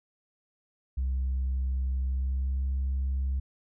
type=tone with pitch glide; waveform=sine; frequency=65.2 to 66.76 Hz; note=C2 to C2; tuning=-5 to +35 cents; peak=-24 dBFS; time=0.97-3.4 s; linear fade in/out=10 ms; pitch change=+40 cents; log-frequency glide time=2.05-2.65 s; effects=tanh soft clip ceiling -24 dBFS